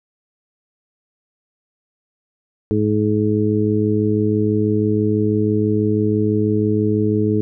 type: harmonic tone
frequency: 106.1 Hz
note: G#2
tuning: 38 cents sharp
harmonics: 1 / 2 / 3 / 4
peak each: -20 / -20 / -20 / -20 dBFS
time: 2.71-7.41 s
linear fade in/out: 0 ms
effects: none

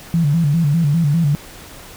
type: tone with vibrato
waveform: sine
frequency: 155.56 Hz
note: D#3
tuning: in tune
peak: -12 dBFS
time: 0.14-1.35 s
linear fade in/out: 0 ms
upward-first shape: square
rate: 5 Hz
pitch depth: 130 cents each way
effects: pink hiss -38 dBFS RMS until 1.96 s

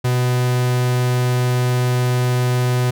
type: tone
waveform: 45% pulse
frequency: 124.7 Hz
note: B2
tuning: 17 cents sharp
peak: -15 dBFS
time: 0.04-2.91 s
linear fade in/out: 10 ms
effects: none

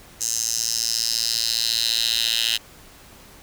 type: tone with high-pass filter sweep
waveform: 10% pulse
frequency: 114.6 Hz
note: A#2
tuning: 29 cents flat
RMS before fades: -23 dBFS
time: 0.2-2.58 s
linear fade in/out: 20 ms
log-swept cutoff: 6500 to 3300 Hz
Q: 4
effects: pink hiss -47 dBFS RMS until 3.42 s

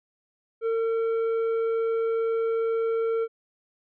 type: tone with tanh clipping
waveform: sine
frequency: 453.7 Hz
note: A#4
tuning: 47 cents flat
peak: -24 dBFS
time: 0.61-3.28 s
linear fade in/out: 50 ms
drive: 7 dB
effects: none

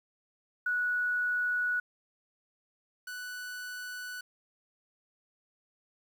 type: tone pair in turn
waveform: sine / 45% pulse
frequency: 1469 / 1484.4 Hz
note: F#6 / F#6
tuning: -13 / +5 cents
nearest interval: unison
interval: 18 cents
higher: second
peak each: -27 / -38 dBFS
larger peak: first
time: 0.66-1.8 / 3.07-4.21 s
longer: neither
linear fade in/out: 5 ms
effects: 10-bit

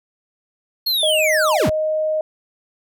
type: linear sweep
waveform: square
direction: down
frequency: 4359 to 33.48 Hz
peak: -17 dBFS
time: 0.86-1.7 s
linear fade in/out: 10 ms
type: tone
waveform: sine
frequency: 622 Hz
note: D#5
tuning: 1 cent flat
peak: -17 dBFS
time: 1.03-2.21 s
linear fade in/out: 2 ms
effects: none

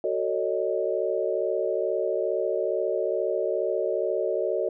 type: chord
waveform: sine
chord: D# half-diminished seventh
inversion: first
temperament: just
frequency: 373.4 / 448 / 560 / 622.3 Hz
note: F#4 / A4 / C#5 / D#5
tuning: +16 / +31 / +18 / 0 cents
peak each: -29 dBFS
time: 0.04-4.69 s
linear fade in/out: 2 ms
effects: none

